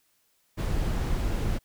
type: noise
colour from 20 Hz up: brown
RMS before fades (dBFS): -27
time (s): 0.57-1.59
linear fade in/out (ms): 20
effects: white hiss -69 dBFS RMS until 1.64 s